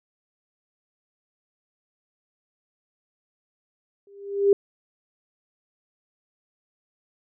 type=tone with exponential growth; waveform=sine; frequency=400 Hz; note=G4; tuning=35 cents sharp; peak=-11 dBFS; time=4.07-4.53 s; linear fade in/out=2 ms; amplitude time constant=100 ms; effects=none